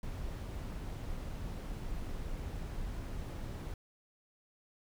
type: noise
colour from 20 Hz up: brown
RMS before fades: -40 dBFS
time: 0.03-3.74 s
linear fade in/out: 2 ms
effects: none